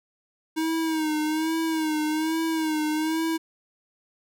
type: tone with vibrato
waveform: square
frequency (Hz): 315.4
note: D#4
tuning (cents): +24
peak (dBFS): -24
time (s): 0.56-3.38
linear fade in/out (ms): 20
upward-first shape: sine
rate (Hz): 1.2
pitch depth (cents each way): 56
effects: none